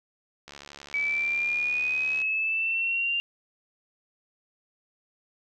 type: click train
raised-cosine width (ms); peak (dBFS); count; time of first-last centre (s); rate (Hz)
0.2; -25; 125; 0.48-2.217; 71.4
type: linear sweep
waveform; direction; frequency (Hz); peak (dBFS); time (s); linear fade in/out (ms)
sine; up; 2284 to 2794; -24; 0.94-3.2; 0
effects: none

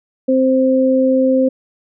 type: tone pair together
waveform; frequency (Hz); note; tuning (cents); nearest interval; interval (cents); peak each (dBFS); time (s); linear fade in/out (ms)
sine; 261.5 / 523; C4 / C5; -1 / -1; octave; 1200; -13; 0.28-1.49; 10
effects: none

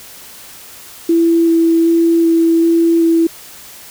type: tone with vibrato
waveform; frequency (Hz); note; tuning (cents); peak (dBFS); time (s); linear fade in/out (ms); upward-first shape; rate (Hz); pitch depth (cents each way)
sine; 332.2; E4; +13; -8; 1.09-3.27; 5; square; 1.3; 8
effects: white hiss -36 dBFS RMS until 3.9 s

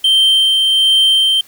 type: tone with tremolo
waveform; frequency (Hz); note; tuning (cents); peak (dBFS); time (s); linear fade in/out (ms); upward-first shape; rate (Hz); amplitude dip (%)
triangle; 3132; G7; -2; -6; 0.04-1.41; 5; sine; 1.3; 25
effects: white hiss -45 dBFS RMS until 1.47 s

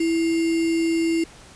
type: tone with sample-and-hold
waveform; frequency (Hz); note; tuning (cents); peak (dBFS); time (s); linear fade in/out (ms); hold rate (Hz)
sine; 329.6; E4; 0; -18; 0-1.24; 5; 2450
effects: pink hiss -46 dBFS RMS until 1.55 s + resampled to 22050 Hz

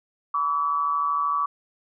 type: tone with amplitude modulation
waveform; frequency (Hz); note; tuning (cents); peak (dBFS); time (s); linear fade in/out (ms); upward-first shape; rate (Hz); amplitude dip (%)
sine; 1144; D6; -46; -18; 0.34-1.46; 5; sine; 153; 65
effects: none

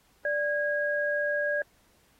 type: tone pair together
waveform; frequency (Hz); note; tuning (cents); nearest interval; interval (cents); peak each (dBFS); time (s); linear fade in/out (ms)
sine; 587 / 1639.8; D5 / G#6; -1 / -22; octave + tritone; 1779; -28; 0.25-1.62; 2
effects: pink hiss -65 dBFS RMS until 2.19 s + AAC 48 kbps

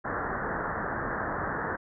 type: low-pass noise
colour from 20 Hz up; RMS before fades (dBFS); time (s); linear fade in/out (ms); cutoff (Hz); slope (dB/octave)
white; -32; 0.04-1.77; 20; 1800; 96
effects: none

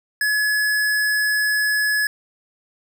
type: tone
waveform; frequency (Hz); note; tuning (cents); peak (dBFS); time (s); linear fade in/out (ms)
square; 1700; G#6; +40; -18; 0.21-2.07; 2
effects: none

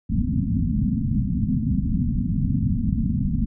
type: low-pass noise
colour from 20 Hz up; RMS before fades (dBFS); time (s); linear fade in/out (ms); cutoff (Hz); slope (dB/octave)
white; -22; 0.09-3.46; 10; 260; 96
effects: none

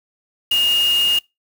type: tone in noise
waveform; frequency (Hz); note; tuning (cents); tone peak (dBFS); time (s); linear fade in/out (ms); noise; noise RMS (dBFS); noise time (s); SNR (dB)
sine; 2845; F7; +31; -14; 0.51-1.19; 5; white; -29; 0.51-1.19; +12
effects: noise-tail reverb RT60 0.2 s tail -23 dB re dry

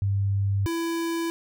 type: tone pair in turn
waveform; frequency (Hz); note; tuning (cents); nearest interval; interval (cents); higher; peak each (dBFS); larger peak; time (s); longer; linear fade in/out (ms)
sine / square; 99.1 / 333.3; G2 / E4; +19 / +19; octave + major sixth; 2100; second; -21 / -26; first; 0.02-0.66 / 0.66-1.3; neither; 0
effects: none

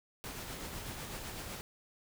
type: noise with tremolo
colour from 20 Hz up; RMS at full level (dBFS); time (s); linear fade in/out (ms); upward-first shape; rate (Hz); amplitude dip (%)
pink; -42; 0.24-1.61; 0; sine; 8; 30
effects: none

